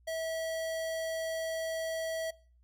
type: tone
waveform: square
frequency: 649 Hz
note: E5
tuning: 27 cents flat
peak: -34 dBFS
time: 0.07-2.31 s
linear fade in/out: 10 ms
effects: noise-tail reverb RT60 0.4 s tail -22 dB re dry + added 60 Hz sine -61 dBFS peak until 2.63 s